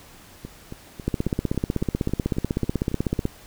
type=two click trains; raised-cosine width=3 ms; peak=-9 / -21 dBFS; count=36 / 11; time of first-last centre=1.08-3.254 / 0.45-3.19 s; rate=16.1 / 3.65 Hz; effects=pink hiss -48 dBFS RMS until 3.46 s